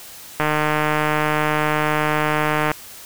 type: click train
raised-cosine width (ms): 0.5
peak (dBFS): -4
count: 353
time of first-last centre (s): 0.4-2.716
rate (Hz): 152
effects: white hiss -39 dBFS RMS until 3.05 s